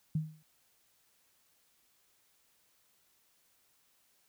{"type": "tone with exponential decay", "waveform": "sine", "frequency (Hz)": 156.1, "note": "D#3", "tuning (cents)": 6, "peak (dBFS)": -26, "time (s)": [0.15, 0.43], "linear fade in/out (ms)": 5, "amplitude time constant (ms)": 60, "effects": ["white hiss -71 dBFS RMS until 4.28 s"]}